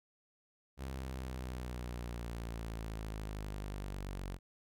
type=linear sweep; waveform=sawtooth; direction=down; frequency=66.9 to 46.17 Hz; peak=-36 dBFS; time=0.77-4.39 s; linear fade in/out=50 ms; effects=none